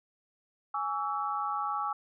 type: chord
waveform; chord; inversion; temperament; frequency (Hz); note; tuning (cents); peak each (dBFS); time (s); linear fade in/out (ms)
sine; C# minor; second; equal with one note detuned; 830.6 / 1136.6 / 1318.5; G#5 / C#6 / E6; 0 / +43 / 0; -34; 0.74-1.93; 5
effects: none